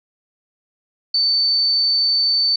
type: tone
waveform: sine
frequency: 4536 Hz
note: C#8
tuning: 39 cents sharp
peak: -14 dBFS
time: 1.14-2.56 s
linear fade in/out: 5 ms
effects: none